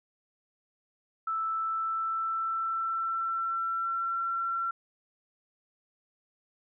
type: tone with pitch glide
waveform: sine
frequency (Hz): 1318.5 to 1357.1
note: E6 to E6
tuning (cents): 0 to +50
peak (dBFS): -28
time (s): 1.27-4.71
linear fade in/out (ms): 5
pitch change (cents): +50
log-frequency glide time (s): 1.47-4.21
effects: none